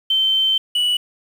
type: tone pair in turn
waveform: sine / triangle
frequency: 3098 / 2949 Hz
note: G7 / F#7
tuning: -21 / -6 cents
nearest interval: minor second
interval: 85 cents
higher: first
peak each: -14 dBFS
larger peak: neither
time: 0.1-0.58 / 0.75-0.97 s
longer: first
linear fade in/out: 5 ms
effects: 7-bit